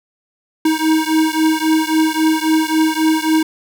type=beating tone pair; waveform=square; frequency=314.7 / 318.4 Hz; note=D#4 / D#4; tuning=+20 / +40 cents; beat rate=3.7 Hz; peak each=-16 / -17 dBFS; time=0.65-3.43 s; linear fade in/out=5 ms; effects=none